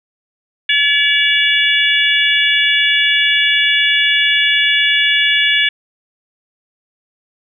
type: harmonic tone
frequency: 571 Hz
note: D5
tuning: 49 cents flat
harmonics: 3 / 4 / 5 / 6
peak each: -16 / -16 / -16 / -16 dBFS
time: 0.69-5.69 s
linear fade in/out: 5 ms
effects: none